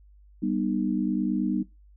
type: chord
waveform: sine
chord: G augmented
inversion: none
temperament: just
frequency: 196 / 245 / 306.2 Hz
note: G3 / B3 / D#4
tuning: 0 / -14 / -28 cents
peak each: -28 dBFS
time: 0.42-1.63 s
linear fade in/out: 10 ms
effects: noise-tail reverb RT60 0.2 s tail -19 dB re dry + added 50 Hz sine -51 dBFS peak until 1.96 s